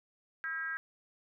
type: tone with frequency modulation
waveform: sine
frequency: 1613 Hz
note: G6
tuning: 49 cents sharp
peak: -34 dBFS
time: 0.44-0.77 s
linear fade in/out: 0 ms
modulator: 308 Hz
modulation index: 0.71
effects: none

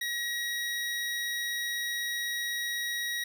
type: tone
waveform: 25% pulse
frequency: 1904 Hz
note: A#6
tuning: 36 cents sharp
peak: -27 dBFS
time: 0.01-3.24 s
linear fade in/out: 5 ms
effects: none

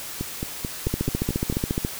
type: two click trains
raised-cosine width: 3 ms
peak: -14 / -10 dBFS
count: 7 / 15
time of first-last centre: 0.21-1.526 / 0.87-1.849 s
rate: 4.56 / 14.3 Hz
effects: white hiss -35 dBFS RMS until 1.99 s

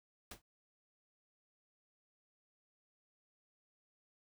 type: noise with exponential decay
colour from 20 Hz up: pink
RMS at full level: -42 dBFS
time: 0.31-0.42 s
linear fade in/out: 5 ms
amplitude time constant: 23 ms
effects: none

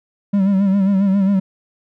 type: tone with vibrato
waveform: triangle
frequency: 195.7 Hz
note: G3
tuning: 3 cents flat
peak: -10 dBFS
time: 0.33-1.4 s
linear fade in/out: 10 ms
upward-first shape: sine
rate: 7.4 Hz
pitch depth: 63 cents each way
effects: none

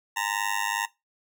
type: tone with amplitude modulation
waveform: 20% pulse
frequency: 919 Hz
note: A#5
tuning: 25 cents flat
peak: -17 dBFS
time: 0.16-0.86 s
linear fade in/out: 10 ms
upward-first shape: sine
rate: 102 Hz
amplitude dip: 100%
effects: noise-tail reverb RT60 0.2 s tail -18 dB re dry

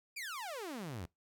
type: exponential sweep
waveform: sawtooth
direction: down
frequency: 2489 to 77.78 Hz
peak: -37 dBFS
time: 0.16-1.06 s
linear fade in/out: 10 ms
effects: noise-tail reverb RT60 0.2 s tail -24 dB re dry

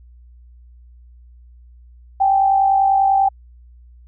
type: tone pair together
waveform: sine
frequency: 780.5 / 830.6 Hz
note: G5 / G#5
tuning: -8 / 0 cents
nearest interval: minor second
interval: 108 cents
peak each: -12 / -23 dBFS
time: 2.2-3.29 s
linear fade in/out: 10 ms
effects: added 60 Hz sine -42 dBFS peak until 4.07 s

